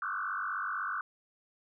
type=tone with frequency modulation; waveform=sine; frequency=1321 Hz; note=E6; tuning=3 cents sharp; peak=-32 dBFS; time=0.02-1.01 s; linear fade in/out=2 ms; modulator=48 Hz; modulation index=4.5; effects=none